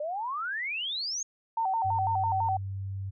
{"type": "exponential sweep", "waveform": "sine", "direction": "up", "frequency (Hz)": [575, 6645], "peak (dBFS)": -30, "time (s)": [0, 1.23], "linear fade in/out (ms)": 5}
{"type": "tone with vibrato", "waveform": "sine", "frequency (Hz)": 832, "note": "G#5", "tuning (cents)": 3, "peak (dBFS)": -25, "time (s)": [1.57, 2.57], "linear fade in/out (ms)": 5, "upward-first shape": "square", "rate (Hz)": 6, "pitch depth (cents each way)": 150}
{"type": "tone with pitch glide", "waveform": "sine", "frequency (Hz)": [98, 97.15], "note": ["G2", "G2"], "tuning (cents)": [0, -15], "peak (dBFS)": -32, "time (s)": [1.84, 3.11], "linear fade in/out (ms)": 20, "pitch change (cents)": -15, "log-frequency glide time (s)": [2.15, 2.24]}
{"effects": []}